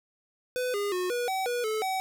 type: tone with pitch steps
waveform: square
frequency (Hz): 501 / 407.3 / 363.1 / 485 / 762 / 485.1 / 434.3 / 759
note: B4 / G#4 / F#4 / B4 / G5 / B4 / A4 / F#5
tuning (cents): +25 / -34 / -33 / -31 / -49 / -31 / -23 / +44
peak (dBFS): -28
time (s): 0.56-2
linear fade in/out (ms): 0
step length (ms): 180
effects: none